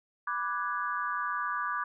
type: chord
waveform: sine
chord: G# half-diminished seventh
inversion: first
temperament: equal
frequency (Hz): 987.8 / 1174.7 / 1480 / 1661.2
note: B5 / D6 / F#6 / G#6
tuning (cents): 0 / 0 / 0 / 0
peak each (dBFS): -38 / -32 / -37 / -37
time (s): 0.27-1.84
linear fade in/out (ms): 5
effects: none